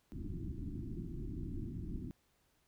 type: low-pass noise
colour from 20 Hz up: pink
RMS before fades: -42 dBFS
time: 0.12-2.11 s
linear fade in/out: 0 ms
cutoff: 360 Hz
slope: 96 dB/octave
effects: pink hiss -75 dBFS RMS until 2.67 s